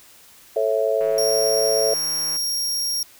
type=chord; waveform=sine; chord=A major; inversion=none; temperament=just; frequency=440 / 550 / 660 Hz; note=A4 / C#5 / E5; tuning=0 / -14 / +2 cents; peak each=-22 dBFS; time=0.56-1.94 s; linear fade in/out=5 ms
type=click train; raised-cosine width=0.5 ms; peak=-25 dBFS; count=219; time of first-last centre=1.01-2.364 s; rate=161 Hz
type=tone; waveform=sawtooth; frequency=5588 Hz; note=F8; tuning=in tune; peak=-19 dBFS; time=1.18-3.03 s; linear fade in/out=2 ms
effects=white hiss -49 dBFS RMS until 3.19 s